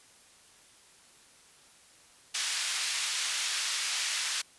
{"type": "band-pass noise", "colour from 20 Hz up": "white", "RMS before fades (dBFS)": -32, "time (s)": [2.34, 4.42], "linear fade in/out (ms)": 10, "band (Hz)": [1600, 6400], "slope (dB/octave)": 12, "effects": ["white hiss -58 dBFS RMS until 4.58 s", "resampled to 24000 Hz"]}